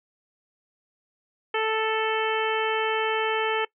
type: harmonic tone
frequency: 440 Hz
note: A4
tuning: in tune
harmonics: 1 / 2 / 3 / 4 / 5 / 6 / 7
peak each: -26 / -29 / -31 / -32 / -33 / -34 / -34 dBFS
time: 1.54-3.65 s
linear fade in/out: 5 ms
effects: noise-tail reverb RT60 0.1 s tail -22 dB re dry